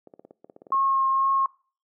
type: clicks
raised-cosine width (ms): 2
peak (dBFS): -27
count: 12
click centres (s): 0.073 / 0.138 / 0.195 / 0.25 / 0.309 / 0.445 / 0.498 / 0.564 / 0.619 / 0.668 / 0.705 / 0.744
type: tone with vibrato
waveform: sine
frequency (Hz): 1078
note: C#6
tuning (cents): -49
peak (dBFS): -19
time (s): 0.72-1.46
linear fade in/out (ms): 2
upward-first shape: triangle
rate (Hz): 2.1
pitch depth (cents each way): 14
effects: noise-tail reverb RT60 0.4 s tail -22 dB re dry + high-pass 400 Hz 12 dB/octave